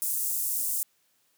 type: high-pass noise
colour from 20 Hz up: pink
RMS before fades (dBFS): -29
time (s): 0.02-0.83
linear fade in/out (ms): 0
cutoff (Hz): 8400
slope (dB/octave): 24
effects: white hiss -69 dBFS RMS until 1.37 s + high-pass 100 Hz 12 dB/octave